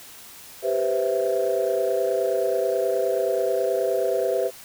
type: chord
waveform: sine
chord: C major seventh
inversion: second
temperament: equal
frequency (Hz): 392 / 493.9 / 523.3 / 659.3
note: G4 / B4 / C5 / E5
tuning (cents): 0 / 0 / 0 / 0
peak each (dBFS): -25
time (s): 0.62-4.51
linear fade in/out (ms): 50
effects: tanh soft clip ceiling -13 dBFS + white hiss -44 dBFS RMS until 4.64 s